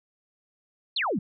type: exponential sweep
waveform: sine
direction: down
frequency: 4501 to 161.1 Hz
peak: -24 dBFS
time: 0.96-1.19 s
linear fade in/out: 5 ms
effects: none